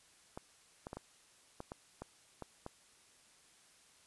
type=clicks; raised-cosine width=1 ms; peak=-29 dBFS; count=9; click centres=0.375 / 0.869 / 0.931 / 0.97 / 1.604 / 1.719 / 2.02 / 2.423 / 2.664 s; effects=white hiss -65 dBFS RMS until 4.06 s + resampled to 24000 Hz